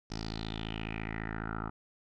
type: tone with low-pass filter sweep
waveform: 10% pulse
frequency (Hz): 54.6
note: A1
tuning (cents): -13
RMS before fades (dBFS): -38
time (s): 0.1-1.7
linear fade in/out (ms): 10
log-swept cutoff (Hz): 5400 to 1200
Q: 5.4
effects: none